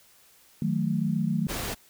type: chord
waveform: sine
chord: D# diminished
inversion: none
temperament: equal with one note detuned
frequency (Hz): 157.74 / 185 / 220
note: D#3 / F#3 / A3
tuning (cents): +24 / 0 / 0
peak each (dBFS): -28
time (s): 0.62-1.47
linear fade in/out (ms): 2
type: noise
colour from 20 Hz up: pink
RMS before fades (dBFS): -32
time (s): 1.48-1.75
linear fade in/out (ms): 20
effects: white hiss -58 dBFS RMS until 1.89 s